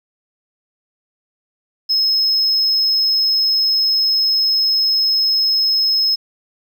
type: tone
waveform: sine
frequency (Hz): 5170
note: E8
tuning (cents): -34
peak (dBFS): -10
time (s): 1.89-6.16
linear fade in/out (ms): 20
effects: tanh soft clip ceiling -12 dBFS + 8-bit